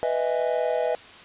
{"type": "chord", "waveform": "triangle", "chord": "E major seventh", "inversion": "second", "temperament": "just", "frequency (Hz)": [494.4, 618.1, 659.3, 824.1], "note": ["B4", "D#5", "E5", "G#5"], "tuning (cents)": [2, -12, 0, -14], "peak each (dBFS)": [-24, -25, -26, -30], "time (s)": [0.03, 0.95], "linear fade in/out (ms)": 0, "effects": ["white hiss -45 dBFS RMS until 1.24 s", "resampled to 8000 Hz"]}